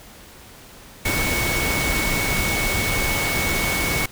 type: tone in noise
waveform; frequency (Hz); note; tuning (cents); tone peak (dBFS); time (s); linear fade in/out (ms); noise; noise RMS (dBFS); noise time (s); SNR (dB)
sine; 2218; C#7; 0; -24; 1.05-4.06; 5; pink; -23; 1.05-4.06; -4
effects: pink hiss -44 dBFS RMS until 4.11 s